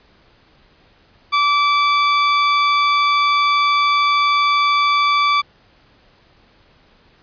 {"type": "tone", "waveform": "sawtooth", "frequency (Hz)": 1159, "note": "D6", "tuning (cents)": -23, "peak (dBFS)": -9, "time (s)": [1.32, 5.42], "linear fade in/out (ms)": 20, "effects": ["pink hiss -53 dBFS RMS until 7.22 s", "resampled to 11025 Hz"]}